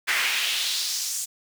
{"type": "noise with high-pass filter sweep", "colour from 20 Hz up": "brown", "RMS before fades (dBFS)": -26, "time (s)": [0.07, 1.26], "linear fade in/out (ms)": 20, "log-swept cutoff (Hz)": [1800, 7500], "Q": 2.1, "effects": []}